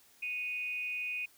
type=tone with amplitude modulation; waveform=sine; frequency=2489 Hz; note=D#7; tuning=in tune; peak=-31 dBFS; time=0.22-1.26 s; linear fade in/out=10 ms; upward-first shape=sine; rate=287 Hz; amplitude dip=60%; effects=white hiss -63 dBFS RMS until 1.37 s